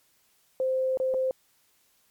sine tone with dropouts, 521 Hz, C5, 7 cents flat, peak -23 dBFS, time 0.6-1.31 s, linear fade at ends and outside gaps 1 ms, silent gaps 0.973-1 / 1.14-1.144 s, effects white hiss -66 dBFS RMS until 2.1 s + MP3 96 kbps

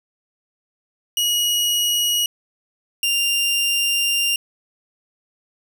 sawtooth tone pair in turn, 2901 / 2792 Hz, F#7 / F7, -35 / -1 cents, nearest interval minor second, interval 66 cents, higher first, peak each -14 / -14 dBFS, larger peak neither, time 1.17-2.26 / 3.03-4.36 s, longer second, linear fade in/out 2 ms, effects none

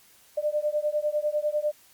sine beating tone pair, 594 / 604 Hz, D5 / D5, +20 / +48 cents, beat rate 10 Hz, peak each -27 dBFS, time 0.37-1.72 s, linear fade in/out 10 ms, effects white hiss -57 dBFS RMS until 1.93 s + Opus 48 kbps

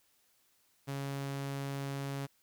sawtooth tone, 138.59 Hz, C#3, in tune, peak -32 dBFS, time 0.87-2.27 s, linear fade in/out 20 ms, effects white hiss -71 dBFS RMS until 2.42 s

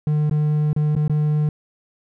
triangle tone with dropouts, 150.8 Hz, D3, 46 cents sharp, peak -14 dBFS, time 0.07-1.49 s, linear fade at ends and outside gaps 2 ms, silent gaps 0.297-0.311 / 0.731-0.763 / 0.952-0.963 / 1.08-1.096 s, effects none

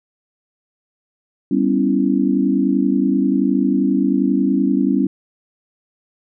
sine chord, C# half-diminished seventh, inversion second, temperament equal, 196 / 246.9 / 277.2 / 329.6 Hz, G3 / B3 / C#4 / E4, 0 / 0 / 0 / 0 cents, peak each -19 / -20 / -17 / -22 dBFS, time 1.51-5.07 s, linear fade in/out 5 ms, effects none

